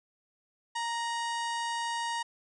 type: harmonic tone with a mistuned harmonic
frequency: 932.3 Hz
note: A#5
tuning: in tune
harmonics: 1 / 2 / 3 / 4 / 5 / 6 / 7 / 8 / 9 / 10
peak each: -32 / -38 / -42 / -44 / -46 / -48 / -49 / -50 / -51 / -52 dBFS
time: 0.75-2.23 s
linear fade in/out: 10 ms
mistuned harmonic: 3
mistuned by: +63 cents
effects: none